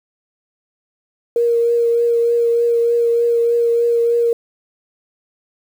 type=tone with vibrato; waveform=sine; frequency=469.3 Hz; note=A#4; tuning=12 cents sharp; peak=-12 dBFS; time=1.36-4.33 s; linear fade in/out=2 ms; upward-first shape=triangle; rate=3.3 Hz; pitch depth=13 cents each way; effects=7-bit